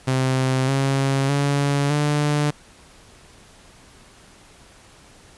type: tone with pitch steps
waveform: sawtooth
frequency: 130.81 / 136.21 / 141.83 / 147.68 Hz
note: C3 / C#3 / C#3 / D3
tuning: 0 / -30 / +40 / +10 cents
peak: -14 dBFS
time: 0.07-2.51 s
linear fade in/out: 10 ms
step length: 610 ms
effects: pink hiss -49 dBFS RMS until 5.37 s + resampled to 24000 Hz